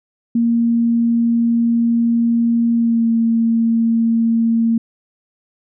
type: tone with pitch glide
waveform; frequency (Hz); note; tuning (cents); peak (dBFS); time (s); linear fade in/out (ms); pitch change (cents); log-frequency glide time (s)
sine; 233.1 to 228.8; A#3 to A#3; 0 to -32; -12; 0.35-4.78; 5; -32; 2.74-3.09
effects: none